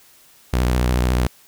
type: tone with vibrato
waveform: sawtooth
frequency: 61.8 Hz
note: B1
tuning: 2 cents sharp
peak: -12 dBFS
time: 0.53-1.27 s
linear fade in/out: 5 ms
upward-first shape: sine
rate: 14 Hz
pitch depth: 91 cents each way
effects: white hiss -51 dBFS RMS until 1.47 s